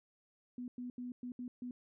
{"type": "tone bursts at uneven times", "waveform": "sine", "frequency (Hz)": 246.9, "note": "B3", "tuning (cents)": 0, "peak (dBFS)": -40, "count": 6, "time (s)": [[0.58, 0.68], [0.78, 0.9], [0.98, 1.12], [1.23, 1.32], [1.39, 1.48], [1.62, 1.71]], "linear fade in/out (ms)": 2, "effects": []}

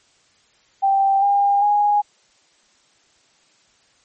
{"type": "tone with pitch steps", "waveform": "sine", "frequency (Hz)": [784, 804.6, 825.8], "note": ["G5", "G5", "G#5"], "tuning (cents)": [0, 45, -10], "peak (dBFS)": -13, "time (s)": [0.82, 2.02], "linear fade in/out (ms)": 20, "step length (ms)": 400, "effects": ["white hiss -58 dBFS RMS until 4.04 s", "MP3 32 kbps"]}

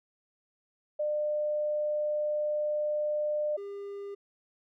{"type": "tone pair in turn", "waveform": ["sine", "triangle"], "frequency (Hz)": [600, 401.6], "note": ["D5", "G4"], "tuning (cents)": [37, 42], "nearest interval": "perfect fifth", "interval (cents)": 695, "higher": "first", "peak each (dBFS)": [-27, -35], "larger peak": "first", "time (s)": [[0.99, 3.57], [3.57, 4.15]], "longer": "first", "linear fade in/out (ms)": 10, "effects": []}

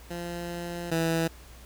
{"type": "tone pair in turn", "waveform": "15% pulse", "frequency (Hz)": [172.8, 164.36], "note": ["F3", "E3"], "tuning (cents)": [-18, -5], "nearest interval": "minor second", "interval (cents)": 87, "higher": "first", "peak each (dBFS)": [-27, -18], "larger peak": "second", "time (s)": [[0.1, 0.91], [0.91, 1.28]], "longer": "first", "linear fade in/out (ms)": 10, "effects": ["added 60 Hz sine -47 dBFS peak until 1.65 s", "pink hiss -52 dBFS RMS until 1.65 s"]}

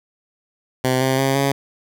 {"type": "tone with pitch steps", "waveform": "10% pulse", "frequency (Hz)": [128.8, 131.89, 135.05, 138.28], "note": ["C3", "C3", "C#3", "C#3"], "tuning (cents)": [-27, 14, -45, -4], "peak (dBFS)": -8, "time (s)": [0.84, 1.52], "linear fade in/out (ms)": 5, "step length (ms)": 170, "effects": []}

